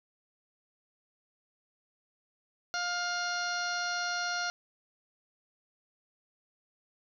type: harmonic tone with a mistuned harmonic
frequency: 706 Hz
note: F5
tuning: 19 cents sharp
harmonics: 1 / 2 / 3 / 4 / 5 / 6 / 7 / 8 / 9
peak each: -37 / -33 / -45 / -45 / -47 / -39 / -47 / -41 / -52 dBFS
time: 2.74-4.5 s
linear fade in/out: 0 ms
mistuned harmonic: 7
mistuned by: -18 cents
effects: none